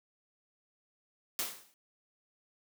white noise with exponential decay, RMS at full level -31 dBFS, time 1.39-1.74 s, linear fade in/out 0 ms, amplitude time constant 74 ms, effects high-pass 150 Hz 12 dB/octave

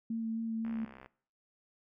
sine tone with vibrato, 225.6 Hz, A3, 44 cents sharp, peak -32 dBFS, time 0.1-0.85 s, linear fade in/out 5 ms, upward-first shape sine, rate 3.8 Hz, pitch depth 13 cents each way
click train, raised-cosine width 0.5 ms, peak -35 dBFS, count 28, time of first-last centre 0.65-1.06 s, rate 65.8 Hz
effects noise-tail reverb RT60 0.5 s tail -21 dB re dry

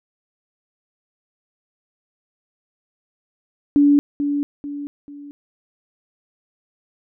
sine tone with echo, 287.6 Hz, D4, 36 cents flat, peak -10 dBFS, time 3.76-3.99 s, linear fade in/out 0 ms, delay 440 ms, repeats 3, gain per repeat -8 dB, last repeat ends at 5.31 s, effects none

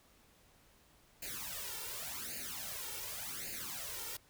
white noise with flanger, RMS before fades -43 dBFS, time 1.22-4.17 s, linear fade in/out 5 ms, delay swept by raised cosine 0.43 to 2.23 ms, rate 0.88 Hz, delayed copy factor +0.9, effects pink hiss -66 dBFS RMS until 4.29 s

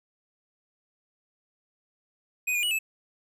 square tone with pitch steps, 2495 / 2429 / 2923 / 2614 Hz, D#7 / D#7 / F#7 / E7, +4 / -42 / -22 / -15 cents, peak -25 dBFS, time 2.47-2.79 s, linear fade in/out 10 ms, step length 80 ms, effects none

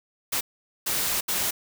white noise bursts at uneven times, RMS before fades -26 dBFS, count 3, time 0.32-0.41 / 0.86-1.21 / 1.28-1.51 s, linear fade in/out 10 ms, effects none

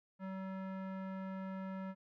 square tone with low-pass filter, 190.4 Hz, F#3, 50 cents sharp, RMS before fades -43 dBFS, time 0.19-1.95 s, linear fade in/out 50 ms, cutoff 1500 Hz, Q 1.3, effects none

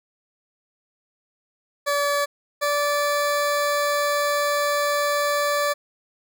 20% pulse tone pair in turn, 574 / 581 Hz, D5 / D5, -40 / -19 cents, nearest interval unison, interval 21 cents, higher second, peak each -15 dBFS, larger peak neither, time 1.86-2.26 / 2.61-5.74 s, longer second, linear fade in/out 20 ms, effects none

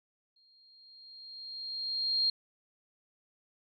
sine tone with exponential growth, 4222 Hz, C8, 15 cents sharp, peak -24 dBFS, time 0.36-2.3 s, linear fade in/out 5 ms, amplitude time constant 420 ms, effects none

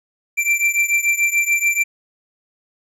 square beating tone pair, 2349 / 2355.9 Hz, D7 / D7, 0 / +5 cents, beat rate 6.9 Hz, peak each -18 / -20 dBFS, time 0.37-1.84 s, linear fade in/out 20 ms, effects low-pass 12000 Hz 12 dB/octave

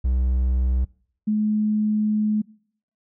triangle / sine tone pair in turn, 63.3 / 212.9 Hz, B1 / G#3, +43 / +43 cents, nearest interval octave + major sixth, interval 2100 cents, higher second, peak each -16 / -18 dBFS, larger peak first, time 0.04-0.85 / 1.27-2.42 s, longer second, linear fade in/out 10 ms, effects noise-tail reverb RT60 0.6 s tail -24 dB re dry

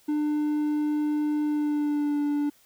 triangle tone with pitch glide, 299.2 to 291.5 Hz, D4 to D4, +32 to -13 cents, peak -21 dBFS, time 0.08-2.5 s, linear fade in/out 10 ms, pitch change -45 cents, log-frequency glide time 1.45-2.2 s, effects white hiss -60 dBFS RMS until 2.65 s

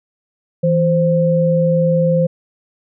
sine tone pair together, 164.4 / 521.9 Hz, E3 / C5, -4 / -4 cents, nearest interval octave + minor sixth, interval 2000 cents, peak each -14 dBFS, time 0.63-2.27 s, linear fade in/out 10 ms, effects none

